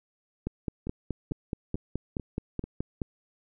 two click trains, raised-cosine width 3 ms, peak -17 / -23 dBFS, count 13 / 5, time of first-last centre 0.47-3.018 / 0.87-2.64 s, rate 4.71 / 2.26 Hz, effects none

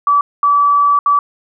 sine tone bursts at uneven times, 1151 Hz, D6, 35 cents flat, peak -8 dBFS, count 3, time 0.07-0.21 / 0.43-0.99 / 1.06-1.19 s, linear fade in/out 2 ms, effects none

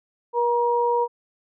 sine tone pair together, 478.2 / 950 Hz, A#4 / A#5, +44 / +33 cents, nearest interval octave, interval 1189 cents, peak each -21 dBFS, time 0.33-1.08 s, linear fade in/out 50 ms, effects none

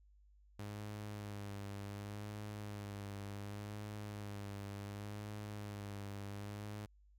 sawtooth tone with vibrato, 102.4 Hz, G#2, 24 cents flat, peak -40 dBFS, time 0.59-6.86 s, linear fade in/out 5 ms, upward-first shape sine, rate 0.68 Hz, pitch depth 38 cents each way, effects added 50 Hz sine -63 dBFS peak until 7.18 s

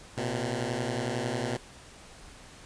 10% pulse beating tone pair, 116.54 / 127.54 Hz, A#2 / C3, 0 / -44 cents, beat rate 11 Hz, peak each -24 dBFS, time 0.17-1.57 s, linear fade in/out 5 ms, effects pink hiss -50 dBFS RMS until 2.65 s + resampled to 22050 Hz

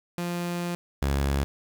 sawtooth tone pair in turn, 174.2 / 69.45 Hz, F3 / C#2, -4 / +4 cents, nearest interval octave + major third, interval 1592 cents, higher first, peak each -24 / -19 dBFS, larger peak second, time 0.18-0.75 / 1.02-1.44 s, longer first, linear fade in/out 0 ms, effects 8-bit

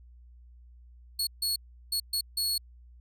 sawtooth tone bursts at uneven times, 4359 Hz, C#8, 30 cents flat, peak -24 dBFS, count 5, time 1.19-1.27 / 1.42-1.56 / 1.92-2 / 2.13-2.21 / 2.37-2.58 s, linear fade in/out 5 ms, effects added 60 Hz sine -50 dBFS peak until 3 s

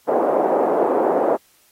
white band-pass noise, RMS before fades -18 dBFS, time 0.07-1.37 s, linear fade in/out 20 ms, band 320 to 740 Hz, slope 24 dB/octave, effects white hiss -57 dBFS RMS until 1.71 s + AAC 48 kbps

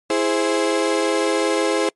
35% pulse chord, E augmented, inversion none, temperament equal, 329.6 / 415.3 / 523.3 Hz, E4 / G#4 / B#4, 0 / 0 / 0 cents, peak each -20 dBFS, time 0.1-1.89 s, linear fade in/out 2 ms, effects noise-tail reverb RT60 0.1 s tail -26 dB re dry + MP3 48 kbps

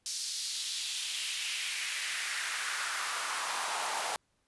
pink noise with high-pass filter sweep, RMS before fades -35 dBFS, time 0.06-4.16 s, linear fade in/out 0 ms, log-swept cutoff 5100 to 750 Hz, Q 2.1, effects pink hiss -75 dBFS RMS until 4.47 s + resampled to 24000 Hz

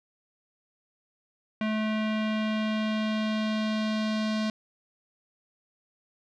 square tone with low-pass filter sweep, 216.4 Hz, A3, 29 cents flat, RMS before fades -28 dBFS, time 1.61-4.5 s, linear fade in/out 2 ms, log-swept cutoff 2600 to 4500 Hz, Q 1.8, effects none

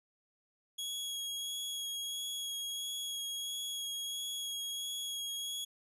sawtooth tone with vibrato, 3322 Hz, G#7, in tune, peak -34 dBFS, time 0.78-5.65 s, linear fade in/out 10 ms, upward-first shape sine, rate 1.5 Hz, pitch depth 13 cents each way, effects resampled to 32000 Hz

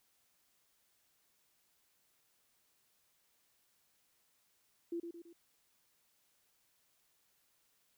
sine tone with echo, 340 Hz, F4, 46 cents flat, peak -36 dBFS, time 4.92-5 s, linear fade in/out 5 ms, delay 110 ms, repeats 3, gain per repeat -6 dB, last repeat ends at 5.33 s, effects white hiss -75 dBFS RMS until 7.97 s

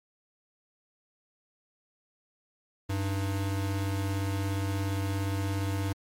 square tone pair together, 97.08 / 308.4 Hz, G2 / D#4, -16 / -15 cents, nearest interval octave + minor sixth, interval 2001 cents, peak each -29 / -38 dBFS, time 2.89-5.93 s, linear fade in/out 10 ms, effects MP3 64 kbps

